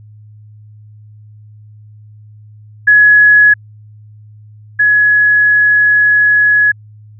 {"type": "tone pair in turn", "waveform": "sine", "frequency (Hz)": [1686, 1686], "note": ["G#6", "G#6"], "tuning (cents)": [26, 26], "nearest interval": "unison", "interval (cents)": 0, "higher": "neither", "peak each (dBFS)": [-3, -6], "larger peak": "first", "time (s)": [[2.87, 3.54], [4.79, 6.72]], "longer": "second", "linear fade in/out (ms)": 10, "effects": ["added 106 Hz sine -35 dBFS peak until 7.19 s"]}